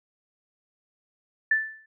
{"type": "tone with exponential decay", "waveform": "sine", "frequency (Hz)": 1760, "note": "A6", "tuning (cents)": 0, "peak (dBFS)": -16, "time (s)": [1.51, 1.86], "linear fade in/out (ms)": 5, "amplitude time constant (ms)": 74, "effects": []}